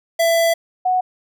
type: tone pair in turn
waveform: square / sine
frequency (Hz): 667 / 737.5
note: E5 / F#5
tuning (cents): +20 / -6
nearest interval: major second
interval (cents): 174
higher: second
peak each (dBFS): -14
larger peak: neither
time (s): 0.19-0.54 / 0.85-1.01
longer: first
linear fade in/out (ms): 10
effects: none